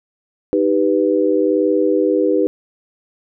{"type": "chord", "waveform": "sine", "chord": "Eb augmented", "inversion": "none", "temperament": "equal", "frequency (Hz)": [311.1, 392, 493.9], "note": ["Eb4", "G4", "B4"], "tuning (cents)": [0, 0, 0], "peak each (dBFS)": -17, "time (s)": [0.53, 2.47], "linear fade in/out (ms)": 0, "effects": []}